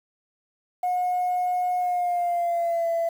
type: tone with pitch glide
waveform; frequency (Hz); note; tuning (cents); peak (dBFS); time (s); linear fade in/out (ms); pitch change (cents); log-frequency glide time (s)
sine; 723 to 670.7; F#5 to E5; -40 to +30; -20; 0.83-3.09; 5; -130; 1.79-2.88
effects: tanh soft clip ceiling -19 dBFS + 8-bit